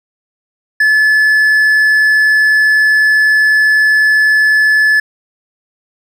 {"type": "tone", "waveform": "triangle", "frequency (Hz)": 1726, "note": "A6", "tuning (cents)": -34, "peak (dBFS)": -5, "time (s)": [0.8, 5], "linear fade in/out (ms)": 5, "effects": []}